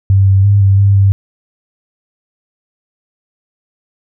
sine tone with pitch steps, 97.4 / 96.8 / 100.9 / 97.8 / 99.6 / 98.3 Hz, G2 / G2 / G#2 / G2 / G2 / G2, -11 / -21 / -49 / -4 / +28 / +5 cents, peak -5 dBFS, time 0.1-1.12 s, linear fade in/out 0 ms, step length 170 ms, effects none

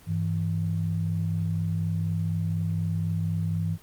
sine tone pair together, 100 / 164.12 Hz, G2 / E3, +35 / -7 cents, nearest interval major sixth, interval 858 cents, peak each -27 dBFS, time 0.06-3.78 s, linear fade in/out 50 ms, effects pink hiss -53 dBFS RMS until 3.82 s + Opus 24 kbps

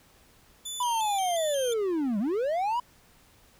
20% pulse tone with vibrato, 3322 Hz, G#7, in tune, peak -28 dBFS, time 0.65-1.74 s, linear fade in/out 10 ms, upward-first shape square, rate 2.8 Hz, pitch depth 87 cents each way
triangle linear two-way sweep, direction down then up, 1000 to 192.2 to 1000 Hz, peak -23 dBFS, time 0.8-2.8 s, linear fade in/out 5 ms, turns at 2.19 s
effects pink hiss -59 dBFS RMS until 3.59 s

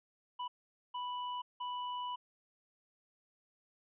square tone bursts at uneven times, 987.8 Hz, B5, in tune, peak -38 dBFS, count 3, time 0.39-0.48 / 0.94-1.42 / 1.6-2.16 s, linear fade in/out 10 ms, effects resampled to 8000 Hz

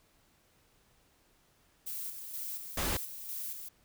violet noise with tremolo, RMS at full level -39 dBFS, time 1.86-3.69 s, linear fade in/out 10 ms, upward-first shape square, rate 2.1 Hz, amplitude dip 45%
pink noise, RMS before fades -33 dBFS, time 2.77-2.97 s, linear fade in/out 5 ms
effects pink hiss -68 dBFS RMS until 3.84 s

